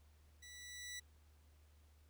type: tone with level ramp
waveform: 15% pulse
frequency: 1965 Hz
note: B6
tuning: 9 cents flat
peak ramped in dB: -49 to -39 dBFS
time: 0.42-1 s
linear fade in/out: 10 ms
effects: added 75 Hz sine -64 dBFS peak until 2.09 s + pink hiss -75 dBFS RMS until 2.09 s